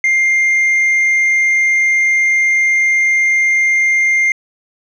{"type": "tone", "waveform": "sine", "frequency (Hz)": 2108, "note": "C7", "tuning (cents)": 12, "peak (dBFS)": -7, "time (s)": [0.04, 4.32], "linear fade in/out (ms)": 2, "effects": ["tanh soft clip ceiling -9 dBFS"]}